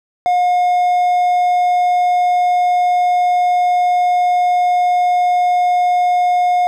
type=tone; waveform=triangle; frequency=717 Hz; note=F5; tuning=45 cents sharp; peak=-9 dBFS; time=0.26-6.67 s; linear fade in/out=0 ms; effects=none